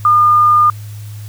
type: tone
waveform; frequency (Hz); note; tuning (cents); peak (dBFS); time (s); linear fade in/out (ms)
sine; 1212; D#6; -46; -6; 0.05-0.7; 2
effects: added 105 Hz sine -26 dBFS peak until 1.28 s + white hiss -42 dBFS RMS until 1.28 s